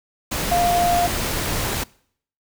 sine tone in noise, 700 Hz, F5, 4 cents sharp, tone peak -16 dBFS, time 0.51-1.07 s, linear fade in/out 10 ms, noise pink, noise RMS -24 dBFS, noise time 0.31-1.84 s, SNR +5 dB, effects noise-tail reverb RT60 0.6 s tail -23 dB re dry

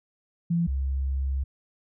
sine tone pair in turn, 169.8 / 67.39 Hz, F3 / C#2, -48 / -48 cents, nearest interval octave + major third, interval 1600 cents, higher first, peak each -21 / -24 dBFS, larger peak first, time 0.5-0.67 / 0.67-1.44 s, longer second, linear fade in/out 10 ms, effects none

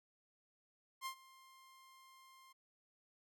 sawtooth tone with ADSR envelope, 1056 Hz, C6, 16 cents sharp, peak -36 dBFS, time 1.01-2.53 s, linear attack 51 ms, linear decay 85 ms, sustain -21 dB, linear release 12 ms, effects none

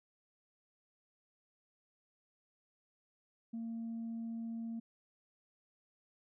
sine tone, 228.7 Hz, A#3, 33 cents flat, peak -37 dBFS, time 3.53-4.8 s, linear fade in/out 10 ms, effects tanh soft clip ceiling -36 dBFS

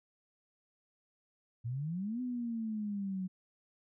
sine exponential two-way sweep, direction up then down, 112.5 to 253.6 to 183.4 Hz, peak -34 dBFS, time 1.64-3.28 s, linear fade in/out 20 ms, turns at 2.21 s, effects none

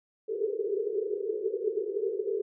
pink band-pass noise, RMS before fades -31 dBFS, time 0.28-2.42 s, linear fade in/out 10 ms, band 390 to 450 Hz, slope 96 dB/octave, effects none

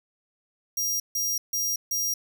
sawtooth tone bursts, 5700 Hz, F8, 34 cents sharp, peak -22 dBFS, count 4, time 0.77-2.14 s, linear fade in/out 5 ms, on 230 ms, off 150 ms, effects none

